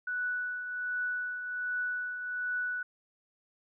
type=tone with tremolo; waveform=sine; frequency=1480 Hz; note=F#6; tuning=in tune; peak=-29 dBFS; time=0.07-2.83 s; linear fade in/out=5 ms; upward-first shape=triangle; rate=1.3 Hz; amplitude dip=55%; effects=none

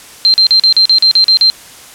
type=tone bursts; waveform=sine; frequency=4147 Hz; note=C8; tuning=16 cents flat; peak=-4 dBFS; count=10; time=0.25-1.5 s; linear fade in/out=0 ms; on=89 ms; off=40 ms; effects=white hiss -35 dBFS RMS until 1.94 s + low-pass 11000 Hz 12 dB/octave

